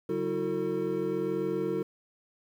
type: tone cluster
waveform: triangle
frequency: 142.4 / 188.8 / 323.1 / 363.8 / 451.1 Hz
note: C#3 / F#3 / E4 / F#4 / A4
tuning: +47 / +35 / -35 / -29 / +43 cents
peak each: -39 / -35 / -32 / -31 / -30 dBFS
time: 0.09-1.83 s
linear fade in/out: 5 ms
effects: 10-bit